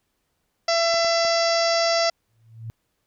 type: harmonic tone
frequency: 671 Hz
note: E5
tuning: 31 cents sharp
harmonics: 1 / 2 / 3 / 4 / 5 / 6 / 7 / 8 / 9 / 10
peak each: -20 / -28 / -29 / -35 / -37 / -35 / -27 / -28 / -35 / -40 dBFS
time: 0.68-2.1 s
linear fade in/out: 5 ms
type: clicks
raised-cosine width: 1 ms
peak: -24 dBFS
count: 3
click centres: 0.942 / 1.047 / 1.25 s
type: tone with exponential growth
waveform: sine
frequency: 113.1 Hz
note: A2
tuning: 48 cents sharp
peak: -28 dBFS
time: 2.29-2.7 s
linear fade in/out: 0 ms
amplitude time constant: 89 ms
effects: pink hiss -73 dBFS RMS until 3.06 s